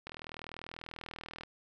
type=click train; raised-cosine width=0.3 ms; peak=-27 dBFS; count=56; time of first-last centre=0.07-1.435 s; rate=40.3 Hz; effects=none